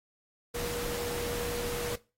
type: tone in noise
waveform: sine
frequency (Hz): 479.2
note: A#4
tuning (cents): +48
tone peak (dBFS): -35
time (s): 0.54-1.96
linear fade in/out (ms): 10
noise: pink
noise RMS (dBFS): -37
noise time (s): 0.54-1.96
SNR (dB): -1
effects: noise-tail reverb RT60 0.3 s tail -20 dB re dry + AAC 48 kbps